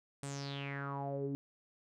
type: tone with low-pass filter sweep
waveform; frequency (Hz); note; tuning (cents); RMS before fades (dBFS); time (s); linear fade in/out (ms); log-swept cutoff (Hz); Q
sawtooth; 139.9; C#3; +16; -40; 0.23-1.35; 0; 9000 to 300; 6.7
effects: none